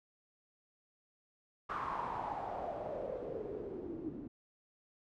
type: noise with low-pass filter sweep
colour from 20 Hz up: white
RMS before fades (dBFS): -41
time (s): 1.69-4.28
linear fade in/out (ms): 10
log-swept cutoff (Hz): 1200 to 280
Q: 5.7
effects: none